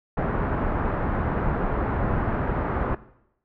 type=low-pass noise; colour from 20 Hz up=pink; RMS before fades=-25 dBFS; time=0.17-2.95 s; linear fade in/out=5 ms; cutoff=1500 Hz; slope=24 dB/octave; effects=noise-tail reverb RT60 0.8 s tail -18 dB re dry